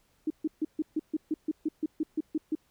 sine tone bursts, 311.1 Hz, D#4, in tune, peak -25 dBFS, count 14, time 0.27-2.552 s, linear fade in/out 5 ms, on 33 ms, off 140 ms, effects pink hiss -69 dBFS RMS until 2.7 s

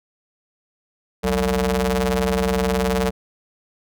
sawtooth ring-modulated tone, 131 Hz, C3, 2 cents sharp, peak -11 dBFS, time 1.23-3.11 s, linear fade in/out 20 ms, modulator 318 Hz, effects none

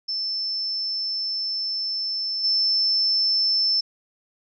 sine tone with level steps, 5300 Hz, E8, 9 cents sharp, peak -24 / -18 dBFS, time 0.08-3.81 s, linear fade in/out 10 ms, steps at 2.43 s, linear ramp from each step 20 ms, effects none

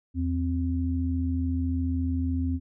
sine tone pair together, 82.35 / 261.1 Hz, E2 / C4, -1 / -3 cents, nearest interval octave + minor sixth, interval 1998 cents, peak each -26 / -28 dBFS, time 0.14-2.6 s, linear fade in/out 50 ms, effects none

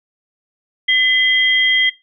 sine tone pair together, 2025 / 3214 Hz, B6 / G7, +43 / +43 cents, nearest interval minor sixth, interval 800 cents, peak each -13 dBFS, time 0.88-1.9 s, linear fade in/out 10 ms, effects noise-tail reverb RT60 0.2 s tail -17 dB re dry

